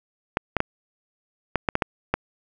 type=clicks; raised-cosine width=0.5 ms; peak=-5 dBFS; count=8; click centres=0.371 / 0.567 / 0.604 / 1.557 / 1.688 / 1.754 / 1.822 / 2.14 s; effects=none